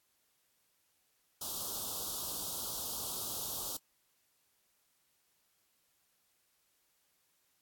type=band-stop noise; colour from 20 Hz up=white; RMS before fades=-39 dBFS; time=1.41-3.77 s; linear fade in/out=5 ms; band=1300 to 3200 Hz; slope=48 dB/octave; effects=white hiss -75 dBFS RMS until 7.61 s + AAC 64 kbps

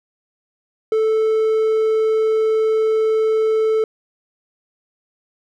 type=tone; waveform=triangle; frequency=439.1 Hz; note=A4; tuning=4 cents flat; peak=-12 dBFS; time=0.92-3.84 s; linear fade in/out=2 ms; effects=none

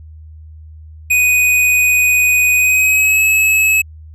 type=tone with pitch glide; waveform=square; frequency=2489 to 2580 Hz; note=D#7 to E7; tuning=0 to -38 cents; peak=-10 dBFS; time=1.1-3.82 s; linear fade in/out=10 ms; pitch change=+62 cents; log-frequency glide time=2.56-3.22 s; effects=added 78 Hz sine -33 dBFS peak until 4.14 s

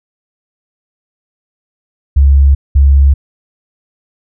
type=tone pair in turn; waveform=sine; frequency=69.3 / 69.3 Hz; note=C#2 / C#2; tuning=0 / 0 cents; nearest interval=unison; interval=0 cents; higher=neither; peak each=-3 dBFS; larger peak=neither; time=2.16-2.55 / 2.75-3.14 s; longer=neither; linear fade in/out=10 ms; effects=none

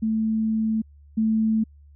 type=tone pair in turn; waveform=sine; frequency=220.2 / 220.2 Hz; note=A3 / A3; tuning=+2 / +2 cents; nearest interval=unison; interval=0 cents; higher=neither; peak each=-20 / -18 dBFS; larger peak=second; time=0.02-0.82 / 1.17-1.64 s; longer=first; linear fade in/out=10 ms; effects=added 72 Hz sine -47 dBFS peak until 1.95 s

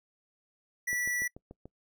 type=tone; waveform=square; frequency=1956 Hz; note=B6; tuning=17 cents flat; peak=-30 dBFS; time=0.87-1.28 s; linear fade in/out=10 ms
type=click train; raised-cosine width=2 ms; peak=-32 dBFS; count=6; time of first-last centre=0.93-1.656 s; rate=6.89 Hz
effects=noise-tail reverb RT60 0.1 s tail -24 dB re dry

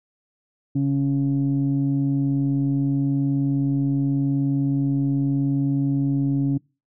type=tone pair together; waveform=sine; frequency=138.6 / 277.6 Hz; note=C#3 / C#4; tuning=0 / +3 cents; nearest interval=octave; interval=1203 cents; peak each=-20 / -20 dBFS; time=0.75-6.58 s; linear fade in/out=10 ms; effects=noise-tail reverb RT60 0.3 s tail -25 dB re dry + tanh soft clip ceiling -13 dBFS

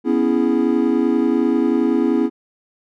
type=chord; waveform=triangle; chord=C# minor seventh; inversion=third; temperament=equal; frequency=246.9 / 277.2 / 329.6 / 415.3 Hz; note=B3 / C#4 / E4 / G#4; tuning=0 / 0 / 0 / 0 cents; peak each=-17 / -18 / -17 / -21 dBFS; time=0.04-2.3 s; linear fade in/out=50 ms; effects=none

